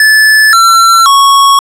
square tone with pitch steps, 1738 / 1352 / 1107 Hz, A6 / E6 / C#6, -22 / +43 / -3 cents, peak -3 dBFS, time 0-1.59 s, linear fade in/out 2 ms, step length 530 ms, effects low-pass 12000 Hz 12 dB/octave

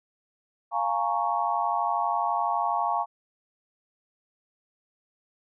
sine chord, Bb minor seventh, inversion second, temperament equal with one note detuned, 698.5 / 830.6 / 922.7 / 1108.7 Hz, F5 / Ab5 / Bb5 / Db6, 0 / 0 / -18 / 0 cents, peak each -29 dBFS, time 0.71-3.06 s, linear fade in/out 50 ms, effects none

